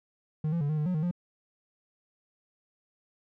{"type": "tone with pitch steps", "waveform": "triangle", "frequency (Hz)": [154.3, 169.2, 144, 154.3, 150.4, 181.8, 154.7, 176.3], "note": ["D#3", "E3", "D3", "D#3", "D3", "F#3", "D#3", "F3"], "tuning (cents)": [-14, 45, -34, -14, 42, -30, -10, 17], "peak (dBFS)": -24, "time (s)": [0.44, 1.112], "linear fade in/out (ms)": 5, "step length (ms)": 84, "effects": []}